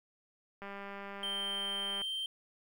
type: click train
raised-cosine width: 0.5 ms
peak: -30 dBFS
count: 279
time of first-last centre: 0.62-2.017 s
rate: 199 Hz
type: tone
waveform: triangle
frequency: 3136 Hz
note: G7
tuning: in tune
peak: -33 dBFS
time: 1.23-2.26 s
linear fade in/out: 2 ms
effects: 11-bit